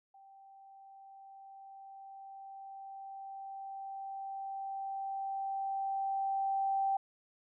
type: tone with level ramp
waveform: sine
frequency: 781 Hz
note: G5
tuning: 7 cents flat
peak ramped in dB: -55 to -28 dBFS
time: 0.14-6.97 s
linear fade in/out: 5 ms
effects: none